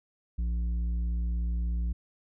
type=tone with tanh clipping; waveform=triangle; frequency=58.3 Hz; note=A#1; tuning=1 cent sharp; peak=-28 dBFS; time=0.38-1.93 s; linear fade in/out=10 ms; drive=11 dB; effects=none